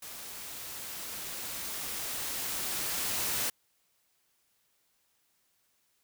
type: noise with level ramp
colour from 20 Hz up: white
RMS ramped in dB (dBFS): -44 to -31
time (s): 0.02-3.5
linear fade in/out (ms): 5
effects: white hiss -73 dBFS RMS until 6.03 s